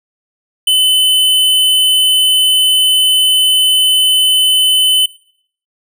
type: tone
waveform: square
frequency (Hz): 3028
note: F#7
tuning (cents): +39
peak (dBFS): -8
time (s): 0.67-5.06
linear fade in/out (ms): 5
effects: noise-tail reverb RT60 0.6 s tail -19 dB re dry